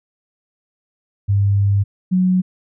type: tone pair in turn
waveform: sine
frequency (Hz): 100 / 184.14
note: G2 / F#3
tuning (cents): +35 / -8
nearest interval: major seventh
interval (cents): 1057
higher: second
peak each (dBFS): -12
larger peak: neither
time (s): 1.28-1.84 / 2.11-2.42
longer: first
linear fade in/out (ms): 20
effects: none